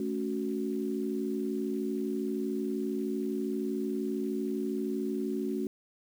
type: chord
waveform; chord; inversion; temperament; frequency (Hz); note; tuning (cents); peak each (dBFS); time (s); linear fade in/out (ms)
sine; F# minor; first; equal with one note detuned; 217.2 / 277.2 / 370; A3 / C#4 / F#4; -22 / 0 / 0; -34; 0-5.67; 2
effects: 9-bit